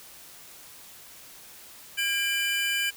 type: tone cluster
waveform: square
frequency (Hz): 1617 / 2376 / 2995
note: G#6 / D7 / F#7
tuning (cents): -47 / +20 / +20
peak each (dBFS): -30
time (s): 1.97-2.91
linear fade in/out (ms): 20
effects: white hiss -48 dBFS RMS until 2.96 s